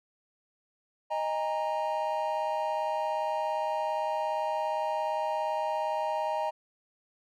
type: chord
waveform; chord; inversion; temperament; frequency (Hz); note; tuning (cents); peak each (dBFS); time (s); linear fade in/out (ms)
triangle; D# suspended fourth; none; equal with one note detuned; 622.3 / 814.9 / 932.3; D#5 / G#5 / A#5; 0 / -33 / 0; -30 / -32 / -30; 1.1-6.51; 20
effects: none